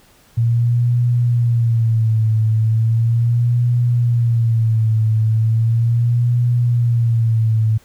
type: tone with vibrato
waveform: sine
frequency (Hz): 115.4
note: A#2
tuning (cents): -17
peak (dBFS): -12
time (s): 0.37-7.78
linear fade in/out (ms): 10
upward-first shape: sine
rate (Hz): 0.37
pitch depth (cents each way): 83
effects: pink hiss -51 dBFS RMS until 7.84 s